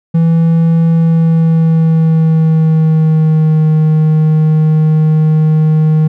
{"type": "tone with pitch glide", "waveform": "triangle", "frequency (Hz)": [165, 155.92], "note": ["E3", "D#3"], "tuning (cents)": [2, 4], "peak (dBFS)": -4, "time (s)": [0.14, 6.08], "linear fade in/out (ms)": 10, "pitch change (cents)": -98, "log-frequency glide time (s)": [0.89, 3.67], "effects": []}